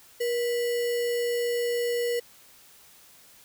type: tone with sample-and-hold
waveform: sine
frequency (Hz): 477.2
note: A#4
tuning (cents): +41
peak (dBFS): -24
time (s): 0.2-2.2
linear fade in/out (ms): 10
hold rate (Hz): 2450
effects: white hiss -54 dBFS RMS until 3.44 s